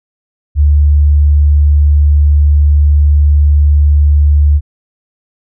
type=tone; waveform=sine; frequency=73.3 Hz; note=D2; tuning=3 cents flat; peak=-4 dBFS; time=0.55-4.61 s; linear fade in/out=50 ms; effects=none